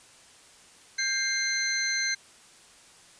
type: tone cluster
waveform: sine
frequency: 1591 / 2105 / 4127 / 6170 Hz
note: G6 / C7 / C8 / G8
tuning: +25 / +10 / -25 / -28 cents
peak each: -31 dBFS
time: 0.98-2.15 s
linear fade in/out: 10 ms
effects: white hiss -54 dBFS RMS until 3.19 s + resampled to 22050 Hz